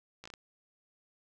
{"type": "slowing click train", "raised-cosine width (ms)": 0.2, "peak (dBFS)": -29, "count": 5, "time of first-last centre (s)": [0.24, 0.338], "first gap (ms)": 15, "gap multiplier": 1.34, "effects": []}